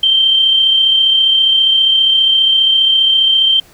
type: tone with amplitude modulation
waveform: sine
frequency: 3136 Hz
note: G7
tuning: in tune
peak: -6 dBFS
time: 0.03-3.6 s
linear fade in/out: 5 ms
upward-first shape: sine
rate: 34.9 Hz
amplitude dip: 35%
effects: pink hiss -45 dBFS RMS until 3.73 s